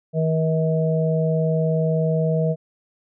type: harmonic tone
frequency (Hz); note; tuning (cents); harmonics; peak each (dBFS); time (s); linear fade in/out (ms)
159.8; D#3; +47; 1 / 3 / 4; -19 / -24 / -25; 0.13-2.56; 50
effects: none